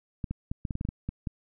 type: clicks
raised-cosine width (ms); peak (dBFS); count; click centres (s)
5; -19; 11; 0.242 / 0.31 / 0.515 / 0.652 / 0.708 / 0.754 / 0.811 / 0.851 / 0.889 / 1.09 / 1.272
effects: none